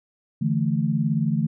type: chord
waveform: sine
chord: D suspended second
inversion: none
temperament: just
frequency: 146.83 / 165.19 / 220.2 Hz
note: D3 / E3 / A3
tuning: 0 / +4 / +2 cents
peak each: -24 dBFS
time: 0.41-1.47 s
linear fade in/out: 10 ms
effects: none